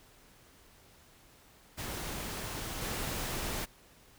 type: noise with level steps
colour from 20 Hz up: pink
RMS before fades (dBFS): -39 / -36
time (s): 1.77-3.66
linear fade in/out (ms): 20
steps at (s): 2.81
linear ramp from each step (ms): 20
effects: pink hiss -60 dBFS RMS until 4.18 s